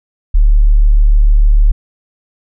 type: tone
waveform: sine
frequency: 36.71 Hz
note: D1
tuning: in tune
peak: -4 dBFS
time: 0.34-1.72 s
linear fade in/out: 10 ms
effects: none